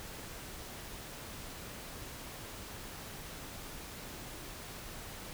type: silence
effects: pink hiss -46 dBFS RMS until 5.33 s